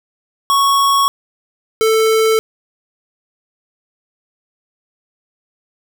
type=tone pair in turn; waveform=square; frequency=1108.7 / 442.2 Hz; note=C#6 / A4; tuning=0 / +9 cents; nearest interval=octave + major third; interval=1591 cents; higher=first; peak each=-11 dBFS; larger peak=neither; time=0.5-1.08 / 1.81-2.39 s; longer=neither; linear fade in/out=0 ms; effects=none